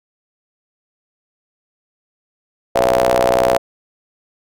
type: ring-modulated tone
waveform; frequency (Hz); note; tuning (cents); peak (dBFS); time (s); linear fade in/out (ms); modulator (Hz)
sawtooth; 62; B1; +7; -5; 2.75-3.58; 10; 611
effects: none